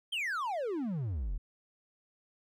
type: exponential sweep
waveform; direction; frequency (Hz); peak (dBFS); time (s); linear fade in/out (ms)
triangle; down; 3246 to 36.29; -30; 0.12-1.38; 10
effects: none